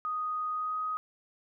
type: tone with pitch glide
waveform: sine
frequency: 1244 to 1254.8 Hz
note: D#6 to D#6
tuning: -1 to +14 cents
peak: -30 dBFS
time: 0.05-0.97 s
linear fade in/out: 0 ms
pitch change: +15 cents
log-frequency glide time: 0.53-0.78 s
effects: none